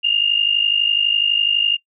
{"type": "tone pair together", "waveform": "sine", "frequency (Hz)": [2789, 2841], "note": ["F7", "F7"], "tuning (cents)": [-3, 29], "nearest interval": "unison", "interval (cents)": 32, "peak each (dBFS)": -17, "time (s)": [0.03, 1.77], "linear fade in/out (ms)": 20, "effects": ["noise-tail reverb RT60 0.1 s tail -21 dB re dry"]}